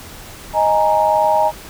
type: chord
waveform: sine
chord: D# suspended fourth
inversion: none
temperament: equal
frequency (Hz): 622.3 / 830.6 / 932.3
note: D#5 / G#5 / A#5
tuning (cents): 0 / 0 / 0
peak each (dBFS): -16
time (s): 0.53-1.52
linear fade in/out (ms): 50
effects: pink hiss -36 dBFS RMS until 1.69 s